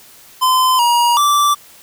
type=tone with pitch steps; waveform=square; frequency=1026 / 952 / 1167 Hz; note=C6 / A#5 / D6; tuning=-34 / +36 / -11 cents; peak=-11 dBFS; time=0.41-1.55 s; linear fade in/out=20 ms; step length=380 ms; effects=white hiss -43 dBFS RMS until 1.82 s